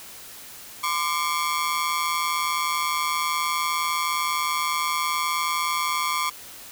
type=ring-modulated tone; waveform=sawtooth; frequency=1108.7 Hz; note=C#6; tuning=in tune; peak=-16 dBFS; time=0.83-6.3 s; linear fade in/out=10 ms; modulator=79.7 Hz; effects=white hiss -42 dBFS RMS until 6.71 s